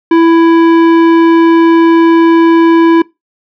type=tone with tanh clipping; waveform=triangle; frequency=331.5 Hz; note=E4; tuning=10 cents sharp; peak=-5 dBFS; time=0.11-3.02 s; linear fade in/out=5 ms; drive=18 dB; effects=noise-tail reverb RT60 0.2 s tail -22 dB re dry